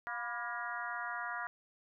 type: harmonic tone with a mistuned harmonic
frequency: 236.8 Hz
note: A#3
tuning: 27 cents sharp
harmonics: 3 / 4 / 5 / 6 / 7 / 8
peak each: -45 / -44 / -44 / -42 / -44 / -46 dBFS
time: 0.07-1.47 s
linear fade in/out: 0 ms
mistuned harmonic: 4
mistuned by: +68 cents
effects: none